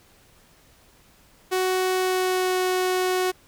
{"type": "tone with pitch glide", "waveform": "sawtooth", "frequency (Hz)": [371.6, 368.6], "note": ["F#4", "F#4"], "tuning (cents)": [7, -7], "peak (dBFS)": -17, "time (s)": [1.51, 3.32], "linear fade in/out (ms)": 20, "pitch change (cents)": -14, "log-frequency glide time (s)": [1.95, 2.59], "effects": ["pink hiss -56 dBFS RMS until 3.47 s"]}